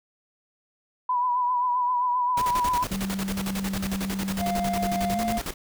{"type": "tone with vibrato", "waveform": "sine", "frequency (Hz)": 988, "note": "B5", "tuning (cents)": 0, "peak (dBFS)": -21, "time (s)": [1.09, 2.84], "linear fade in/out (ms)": 5, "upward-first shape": "triangle", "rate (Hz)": 7.6, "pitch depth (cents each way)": 49}
{"type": "noise with tremolo", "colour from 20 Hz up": "pink", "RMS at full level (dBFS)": -31, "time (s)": [2.37, 5.54], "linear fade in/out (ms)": 5, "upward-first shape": "square", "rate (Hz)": 11, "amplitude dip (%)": 75}
{"type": "tone with pitch glide", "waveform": "sine", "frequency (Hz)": [193.7, 217.4], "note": ["G3", "A3"], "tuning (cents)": [-20, -21], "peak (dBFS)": -27, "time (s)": [2.91, 5.38], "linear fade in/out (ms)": 0, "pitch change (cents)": 199, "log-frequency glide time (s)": [5.13, 5.19]}
{"type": "tone", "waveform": "triangle", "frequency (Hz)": 698.5, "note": "F5", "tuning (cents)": 0, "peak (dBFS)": -24, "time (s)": [4.38, 5.42], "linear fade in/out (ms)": 50}
{"effects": []}